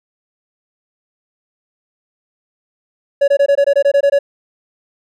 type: tone bursts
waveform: triangle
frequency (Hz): 563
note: C#5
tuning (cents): +27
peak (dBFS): -6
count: 11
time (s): 3.21-4.19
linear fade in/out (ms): 10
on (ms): 70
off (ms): 21
effects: none